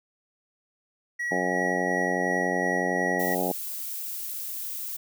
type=tone with tremolo; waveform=triangle; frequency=1921 Hz; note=B6; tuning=48 cents flat; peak=-25 dBFS; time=1.19-3.35 s; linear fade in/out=10 ms; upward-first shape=sine; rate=2.8 Hz; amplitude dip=30%
type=harmonic tone; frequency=90.8 Hz; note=F#2; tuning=32 cents flat; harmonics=2 / 3 / 4 / 5 / 6 / 7 / 8 / 9; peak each=-33 / -33 / -33 / -33 / -33 / -33 / -33 / -33 dBFS; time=1.31-3.52 s; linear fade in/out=5 ms
type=noise; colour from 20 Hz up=violet; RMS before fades=-34 dBFS; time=3.19-4.97 s; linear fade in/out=10 ms
effects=none